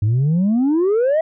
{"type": "exponential sweep", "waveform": "sine", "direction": "up", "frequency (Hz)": [100, 659.3], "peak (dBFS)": -11, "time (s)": [0.02, 1.21], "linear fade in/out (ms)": 5, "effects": ["tanh soft clip ceiling -12 dBFS"]}